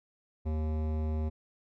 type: tone with hard clipping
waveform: sine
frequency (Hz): 77.78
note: D#2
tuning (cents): 0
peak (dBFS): -31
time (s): 0.45-1.3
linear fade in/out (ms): 20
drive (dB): 16
effects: none